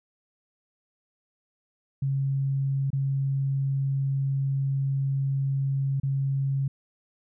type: tone with dropouts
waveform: sine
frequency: 136.7 Hz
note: C#3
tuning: 24 cents flat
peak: -23 dBFS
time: 2.02-6.68 s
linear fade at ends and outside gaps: 5 ms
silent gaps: 2.904-2.93 / 6-6.032 s
effects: none